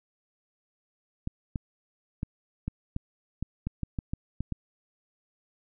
clicks, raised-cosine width 5 ms, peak -18 dBFS, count 12, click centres 1.274 / 1.558 / 2.231 / 2.68 / 2.964 / 3.426 / 3.67 / 3.833 / 3.988 / 4.135 / 4.406 / 4.523 s, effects none

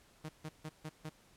sawtooth tone bursts, 155.56 Hz, D#3, in tune, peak -37 dBFS, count 5, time 0.24-1.095 s, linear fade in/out 10 ms, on 51 ms, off 150 ms, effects pink hiss -65 dBFS RMS until 1.36 s + low-pass 12000 Hz 12 dB/octave

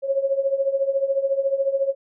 sine tone with tremolo, 546 Hz, C#5, 26 cents flat, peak -15 dBFS, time 0.02-1.95 s, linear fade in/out 50 ms, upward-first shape triangle, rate 14 Hz, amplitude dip 85%, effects none

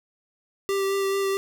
square tone with vibrato, 392 Hz, G4, in tune, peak -23 dBFS, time 0.69-1.37 s, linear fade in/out 0 ms, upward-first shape sine, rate 4.6 Hz, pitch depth 13 cents each way, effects none

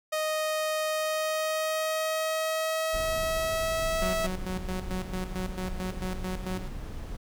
sawtooth tone with pitch glide, 622.3 to 651 Hz, D#5 to E5, 0 to -22 cents, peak -23 dBFS, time 0.12-4.27 s, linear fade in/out 10 ms, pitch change +78 cents, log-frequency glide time 0.89-4.05 s
brown noise, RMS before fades -36 dBFS, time 2.93-7.17 s, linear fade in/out 10 ms
sawtooth tone with tremolo, 185 Hz, F#3, in tune, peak -27 dBFS, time 4.02-6.68 s, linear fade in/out 0 ms, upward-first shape square, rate 4.5 Hz, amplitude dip 70%
effects none

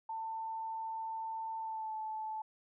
sine tone with pitch glide, 893 to 871.6 Hz, A5 to A5, +25 to -17 cents, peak -37 dBFS, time 0.09-2.42 s, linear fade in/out 5 ms, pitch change -42 cents, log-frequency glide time 1.59-1.94 s, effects none

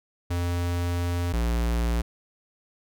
square tone pair in turn, 87.31 / 58.27 Hz, F2 / A#1, 0 / 0 cents, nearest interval perfect fifth, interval 700 cents, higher first, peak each -25 / -23 dBFS, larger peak second, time 0.3-1.33 / 1.33-2.02 s, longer first, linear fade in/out 10 ms, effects none

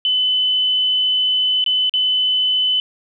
sine tone with dropouts, 3018 Hz, F#7, 34 cents sharp, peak -14 dBFS, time 0.05-2.8 s, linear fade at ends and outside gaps 1 ms, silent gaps 1.641-1.662 / 1.895-1.938 s, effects none

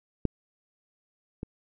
clicks, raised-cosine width 3 ms, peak -11 / -21 dBFS, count 2, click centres 0.253 / 1.431 s, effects none

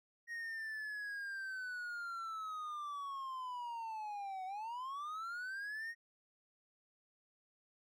triangle linear two-way sweep, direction down then up, 1879 to 740 to 1879 Hz, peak -39 dBFS, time 0.27-5.95 s, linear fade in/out 50 ms, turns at 4.45 s, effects none

